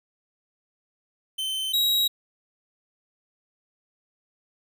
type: tone pair in turn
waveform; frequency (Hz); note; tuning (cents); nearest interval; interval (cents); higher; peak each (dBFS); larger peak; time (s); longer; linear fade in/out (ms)
45% pulse; 3079 / 3834; G7 / A#7; -32 / +48; major third; 380; second; -26 / -20; second; 1.38-1.73 / 1.73-2.08; neither; 10
effects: none